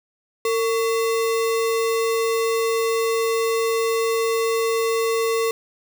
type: tone with sample-and-hold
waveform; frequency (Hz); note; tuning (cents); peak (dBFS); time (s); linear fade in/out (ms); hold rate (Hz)
sine; 454.5; A#4; -44; -18; 0.45-5.51; 2; 1575
effects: none